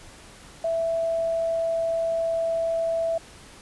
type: tone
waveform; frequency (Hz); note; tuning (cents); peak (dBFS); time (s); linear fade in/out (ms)
sine; 661; E5; +5; -22; 0.64-3.18; 5
effects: pink hiss -47 dBFS RMS until 3.61 s + resampled to 24000 Hz